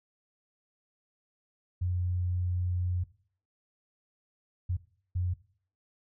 sine tone bursts at uneven times, 89.6 Hz, F2, 45 cents sharp, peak -27 dBFS, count 3, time 1.81-3.04 / 4.69-4.77 / 5.15-5.34 s, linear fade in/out 10 ms, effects noise-tail reverb RT60 0.5 s tail -17 dB re dry

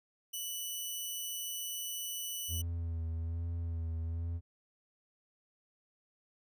10% pulse tone, 2971 Hz, F#7, 6 cents sharp, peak -29 dBFS, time 0.33-2.62 s, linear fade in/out 10 ms
triangle tone with vibrato, 83.1 Hz, E2, 15 cents sharp, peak -32 dBFS, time 2.48-4.41 s, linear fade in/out 50 ms, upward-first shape sine, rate 1.2 Hz, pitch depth 32 cents each way
effects none

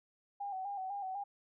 sine tone with vibrato, 780 Hz, G5, 9 cents flat, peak -37 dBFS, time 0.4-1.24 s, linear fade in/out 10 ms, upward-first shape square, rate 4 Hz, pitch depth 57 cents each way, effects none

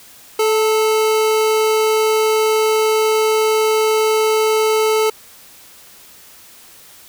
square tone pair together, 434.8 / 889 Hz, A4 / A5, -21 / +18 cents, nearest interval octave, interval 1239 cents, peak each -14 / -23 dBFS, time 0.39-5.1 s, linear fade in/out 5 ms, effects white hiss -43 dBFS RMS until 7.08 s

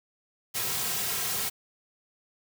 white noise with comb filter, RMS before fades -30 dBFS, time 0.54-1.5 s, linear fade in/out 20 ms, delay 3.4 ms, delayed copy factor -0.85, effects none

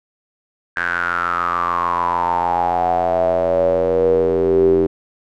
square tone with band-pass filter sweep, 43.41 Hz, F1, 10 cents flat, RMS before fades -17 dBFS, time 0.76-4.87 s, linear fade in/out 10 ms, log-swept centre 1600 to 360 Hz, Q 9.9, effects none

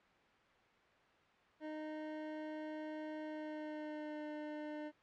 25% pulse tone with pitch glide, 308.4 to 301.5 Hz, D#4 to D4, -15 to +46 cents, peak -39 dBFS, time 1.6-4.92 s, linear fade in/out 50 ms, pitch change -39 cents, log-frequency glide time 3.23-4.25 s, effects white hiss -67 dBFS RMS until 5.02 s + low-pass 2000 Hz 12 dB/octave

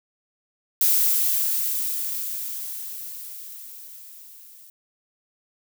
violet noise with level ramp, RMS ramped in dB -18 to -48 dBFS, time 0.81-4.7 s, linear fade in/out 2 ms, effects none

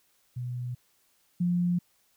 sine tone pair in turn, 123.47 / 175.98 Hz, B2 / F3, 0 / +13 cents, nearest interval tritone, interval 613 cents, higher second, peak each -31 / -23 dBFS, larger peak second, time 0.36-0.75 / 1.4-1.79 s, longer neither, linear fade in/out 10 ms, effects white hiss -68 dBFS RMS until 2.16 s

